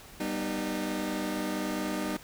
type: chord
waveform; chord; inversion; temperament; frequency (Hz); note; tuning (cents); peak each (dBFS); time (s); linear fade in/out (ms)
sawtooth; G augmented; none; just; 196 / 245 / 306.2; G3 / B3 / D#4; 0 / -14 / -28; -31 / -33 / -29; 0.2-2.17; 5
effects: pink hiss -50 dBFS RMS until 2.23 s